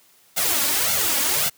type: noise with flanger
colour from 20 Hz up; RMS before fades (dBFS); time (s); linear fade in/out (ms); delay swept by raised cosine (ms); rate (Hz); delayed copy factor
white; -21; 0.36-1.5; 20; 1.4 to 3.6; 1.8; +1
effects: white hiss -56 dBFS RMS until 1.57 s + high-pass 80 Hz 12 dB/octave